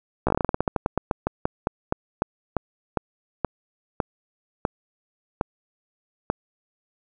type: slowing click train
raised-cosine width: 1 ms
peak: -7 dBFS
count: 28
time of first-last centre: 0.27-6.3 s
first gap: 15 ms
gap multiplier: 1.17
effects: none